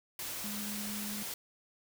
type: tone in noise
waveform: sine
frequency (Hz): 207.7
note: G#3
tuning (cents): 0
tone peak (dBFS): -40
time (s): 0.44-1.23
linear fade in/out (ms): 2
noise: white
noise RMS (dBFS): -40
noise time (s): 0.19-1.34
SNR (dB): -3
effects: none